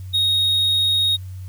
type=tone; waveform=triangle; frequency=3745 Hz; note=A#7; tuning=7 cents sharp; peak=-14 dBFS; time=0.13-1.17 s; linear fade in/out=20 ms; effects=added 93 Hz sine -30 dBFS peak until 1.48 s + white hiss -54 dBFS RMS until 1.48 s

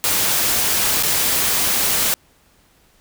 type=noise with dropouts; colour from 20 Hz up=white; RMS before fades=-18 dBFS; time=0.04-2.14 s; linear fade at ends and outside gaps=0 ms; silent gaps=1.026-1.034 s; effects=pink hiss -56 dBFS RMS until 3 s

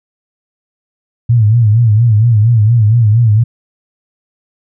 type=tone with vibrato; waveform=sine; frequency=112 Hz; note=A2; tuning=31 cents sharp; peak=-5 dBFS; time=1.29-3.44 s; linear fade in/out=10 ms; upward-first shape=sine; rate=4.3 Hz; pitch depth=130 cents each way; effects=none

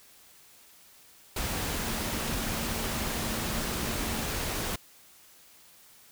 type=tone in noise; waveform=sine; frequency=226 Hz; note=A3; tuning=47 cents sharp; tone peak=-39 dBFS; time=1.82-4.24 s; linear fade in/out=5 ms; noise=pink; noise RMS=-32 dBFS; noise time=1.36-4.76 s; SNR=-10 dB; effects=white hiss -56 dBFS RMS until 6.11 s

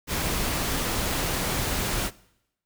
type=noise; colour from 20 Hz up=pink; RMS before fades=-27 dBFS; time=0.07-2.11 s; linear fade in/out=50 ms; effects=noise-tail reverb RT60 0.8 s tail -21 dB re dry

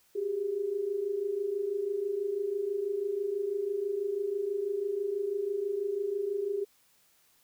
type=tone pair together; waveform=sine; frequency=380.5 / 406.6 Hz; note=F#4 / G#4; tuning=+48 / -37 cents; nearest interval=minor second; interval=115 cents; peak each=-35 / -30 dBFS; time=0.15-6.65 s; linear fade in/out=10 ms; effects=white hiss -66 dBFS RMS until 7.43 s

